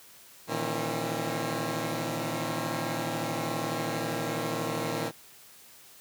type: tone cluster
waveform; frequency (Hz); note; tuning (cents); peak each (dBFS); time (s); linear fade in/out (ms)
10% pulse; 115.6 / 154.2 / 166.5 / 269.6; A#2 / D#3 / E3 / C#4; -14 / -15 / +18 / -48; -27; 0.47-5.12; 50
effects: white hiss -53 dBFS RMS until 6 s + high-pass 60 Hz 12 dB/octave